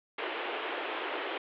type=band-pass noise; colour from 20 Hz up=pink; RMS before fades=-36 dBFS; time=0.18-1.38 s; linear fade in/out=5 ms; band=330 to 3300 Hz; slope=48 dB/octave; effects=none